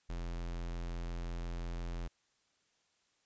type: tone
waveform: square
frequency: 42.85 Hz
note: F1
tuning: 32 cents flat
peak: -38 dBFS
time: 0.09-2.08 s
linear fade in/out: 10 ms
effects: white hiss -75 dBFS RMS until 3.25 s + resampled to 16000 Hz